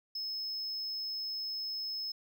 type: tone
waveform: triangle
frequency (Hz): 5190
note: E8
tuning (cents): -28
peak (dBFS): -34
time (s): 0.15-2.12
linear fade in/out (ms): 5
effects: none

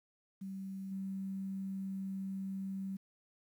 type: tone with level steps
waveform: sine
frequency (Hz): 192.8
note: G3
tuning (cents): -28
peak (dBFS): -40 / -37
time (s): 0.41-2.97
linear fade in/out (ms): 10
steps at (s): 0.91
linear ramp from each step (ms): 10
effects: 11-bit

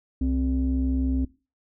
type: tone pair together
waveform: sine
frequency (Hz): 65 / 261.6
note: C2 / C4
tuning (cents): -11 / 0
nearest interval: 2 octaves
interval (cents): 2411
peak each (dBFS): -23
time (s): 0.21-1.25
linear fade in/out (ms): 5
effects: noise-tail reverb RT60 0.3 s tail -19 dB re dry + tanh soft clip ceiling -16 dBFS

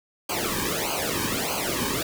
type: noise with flanger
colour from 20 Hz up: pink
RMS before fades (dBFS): -27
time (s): 0.29-2.03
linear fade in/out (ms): 5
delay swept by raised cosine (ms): 0.54 to 1.49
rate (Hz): 1.6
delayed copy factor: -0.95
effects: none

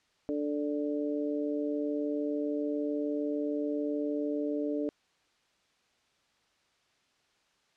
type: harmonic tone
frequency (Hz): 146.83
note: D3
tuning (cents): 0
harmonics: 2 / 3 / 4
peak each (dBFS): -31 / -35 / -37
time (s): 0.29-4.89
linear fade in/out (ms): 0
effects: white hiss -70 dBFS RMS until 7.76 s + low-pass 5000 Hz 12 dB/octave

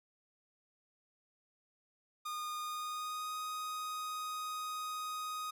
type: tone with pitch glide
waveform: 45% pulse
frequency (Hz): 1223 to 1248.7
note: D#6 to D#6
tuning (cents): -30 to +6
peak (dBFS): -38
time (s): 2.25-5.51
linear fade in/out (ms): 10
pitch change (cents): +36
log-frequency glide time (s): 2.6-3.36
effects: none

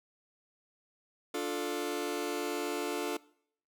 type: chord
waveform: sawtooth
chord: D minor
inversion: none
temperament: just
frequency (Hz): 293.7 / 352.4 / 440.5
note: D4 / F4 / A4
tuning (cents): 0 / +16 / +2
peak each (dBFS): -33 / -33 / -32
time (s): 1.34-3.17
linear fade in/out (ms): 5
effects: noise-tail reverb RT60 0.6 s tail -21 dB re dry

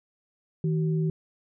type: tone pair together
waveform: sine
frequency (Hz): 159.3 / 378.9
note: D#3 / F#4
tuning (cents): +41 / +41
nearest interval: octave + minor third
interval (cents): 1500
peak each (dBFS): -23 / -32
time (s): 0.64-1.1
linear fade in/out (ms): 2
effects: none

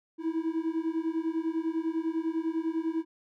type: beating tone pair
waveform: triangle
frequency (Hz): 320 / 330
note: D#4 / E4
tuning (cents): +49 / +2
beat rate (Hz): 10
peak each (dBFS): -29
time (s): 0.18-3.05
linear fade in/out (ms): 50
effects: none

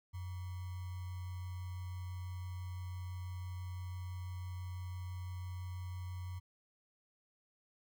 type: tone with sample-and-hold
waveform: sine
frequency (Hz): 90.6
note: F#2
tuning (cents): -36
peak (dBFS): -40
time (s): 0.13-6.4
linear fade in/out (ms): 20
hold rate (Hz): 1050
effects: none

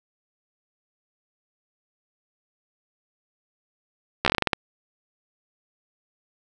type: slowing click train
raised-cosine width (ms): 0.3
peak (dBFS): -3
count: 10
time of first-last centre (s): 4.25-4.532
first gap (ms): 13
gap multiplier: 1.21
effects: none

